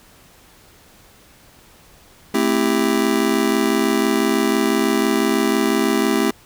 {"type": "chord", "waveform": "square", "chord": "A minor seventh", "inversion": "none", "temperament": "just", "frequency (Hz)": [220, 264, 330, 396], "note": ["A3", "C4", "E4", "G4"], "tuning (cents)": [0, 16, 2, 18], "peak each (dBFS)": -22, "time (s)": [2.34, 6.31], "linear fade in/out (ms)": 5, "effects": ["pink hiss -49 dBFS RMS until 6.45 s"]}